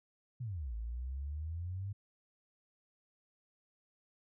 sine exponential two-way sweep, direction down then up, 131.4 to 54 to 102 Hz, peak -37 dBFS, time 0.4-1.93 s, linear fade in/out 10 ms, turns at 0.75 s, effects none

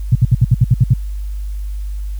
sine tone bursts, 121.8 Hz, B2, 24 cents flat, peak -5 dBFS, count 9, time 0.12-0.937 s, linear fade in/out 5 ms, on 33 ms, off 65 ms, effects added 50 Hz sine -20 dBFS peak until 2.19 s + white hiss -49 dBFS RMS until 2.19 s

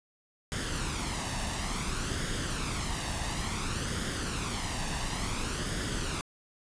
pink noise with flanger, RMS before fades -33 dBFS, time 0.52-6.21 s, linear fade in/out 0 ms, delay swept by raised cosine 0.59 to 1.1 ms, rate 0.57 Hz, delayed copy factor +0.5, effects resampled to 22050 Hz

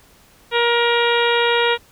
harmonic tone, 472.8 Hz, A#4, 24 cents sharp, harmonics 1 / 2 / 3 / 4 / 5 / 6 / 7 / 8, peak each -18 / -21 / -23 / -24 / -25 / -26 / -26 / -27 dBFS, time 0.51-1.78 s, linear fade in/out 50 ms, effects pink hiss -51 dBFS RMS until 1.91 s

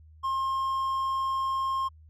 triangle tone, 1067 Hz, C6, 34 cents sharp, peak -24 dBFS, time 0.23-1.89 s, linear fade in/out 20 ms, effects added 78 Hz sine -50 dBFS peak until 2.09 s

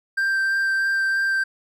triangle tone with vibrato, 1574 Hz, G6, 7 cents sharp, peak -17 dBFS, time 0.17-1.44 s, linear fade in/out 10 ms, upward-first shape sine, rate 3.1 Hz, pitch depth 9 cents each way, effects none

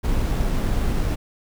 brown noise with sample-and-hold, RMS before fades -21 dBFS, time 0.03-1.16 s, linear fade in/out 20 ms, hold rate 11025 Hz, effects none

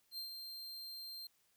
45% pulse tone with ADSR envelope, 4171 Hz, C8, 6 cents flat, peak -40 dBFS, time 0.11-1.27 s, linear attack 69 ms, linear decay 110 ms, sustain -5 dB, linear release 3 ms, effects white hiss -75 dBFS RMS until 1.56 s

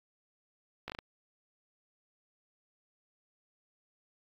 slowing click train, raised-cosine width 0.3 ms, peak -23 dBFS, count 5, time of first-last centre 0.88-0.988 s, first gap 17 ms, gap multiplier 1.32, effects AAC 48 kbps

